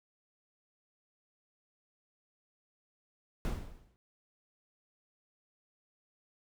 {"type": "noise with exponential decay", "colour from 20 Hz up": "brown", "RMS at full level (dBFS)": -30, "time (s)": [3.45, 3.96], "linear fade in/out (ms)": 0, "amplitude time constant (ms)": 110, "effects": []}